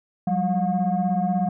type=tone cluster; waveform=sine; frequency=180.2 / 196.6 / 717 Hz; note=F#3 / G3 / F5; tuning=-45 / +5 / +45 cents; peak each=-23 dBFS; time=0.27-1.49 s; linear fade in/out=5 ms; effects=tanh soft clip ceiling -14 dBFS